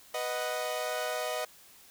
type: chord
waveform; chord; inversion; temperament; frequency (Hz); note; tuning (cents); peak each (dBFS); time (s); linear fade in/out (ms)
sawtooth; B major; none; equal; 493.9 / 622.3 / 740; B4 / D#5 / F#5; 0 / 0 / 0; -33 / -30 / -34; 0.14-1.45; 5
effects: white hiss -56 dBFS RMS until 1.9 s